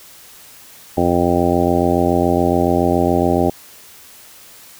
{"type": "harmonic tone", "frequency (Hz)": 87.1, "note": "F2", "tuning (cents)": -4, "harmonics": [1, 2, 3, 4, 5, 6, 7, 8, 9], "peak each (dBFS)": [-23, -22, -19, -19, -22, -25, -21, -27, -21], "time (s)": [0.97, 3.5], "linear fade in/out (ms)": 5, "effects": ["white hiss -42 dBFS RMS until 4.79 s"]}